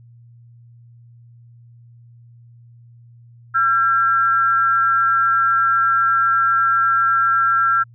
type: tone pair together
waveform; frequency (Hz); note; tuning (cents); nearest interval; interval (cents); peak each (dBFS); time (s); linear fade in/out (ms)
sine; 1354 / 1610.2; E6 / G6; +46 / +46; minor third; 300; -14 / -20; 3.54-7.84; 20
effects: added 118 Hz sine -43 dBFS peak until 7.94 s